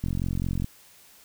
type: click train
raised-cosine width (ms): 5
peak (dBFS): -16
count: 28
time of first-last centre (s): 0.04-0.644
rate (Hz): 44.7
effects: white hiss -54 dBFS RMS until 1.24 s